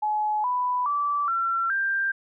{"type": "tone with pitch steps", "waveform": "sine", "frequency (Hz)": [849, 992.3, 1159.8, 1355.5, 1584.3], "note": ["G#5", "B5", "D6", "E6", "G6"], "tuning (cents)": [38, 8, -22, 48, 18], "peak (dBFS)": -22, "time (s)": [0.02, 2.12], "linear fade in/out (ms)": 10, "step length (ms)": 420, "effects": []}